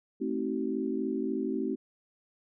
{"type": "chord", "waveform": "sine", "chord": "A diminished seventh", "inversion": "none", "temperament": "just", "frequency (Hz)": [220, 264, 316.8, 380.2], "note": ["A3", "C4", "Eb4", "Gb4"], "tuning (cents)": [0, 16, 31, 47], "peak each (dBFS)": [-35, -33, -35, -34], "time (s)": [0.2, 1.76], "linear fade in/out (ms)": 20, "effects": []}